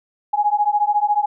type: beating tone pair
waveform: sine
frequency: 825 / 839 Hz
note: G#5 / G#5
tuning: -12 / +17 cents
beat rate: 14 Hz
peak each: -18 dBFS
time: 0.33-1.26 s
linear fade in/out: 10 ms
effects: none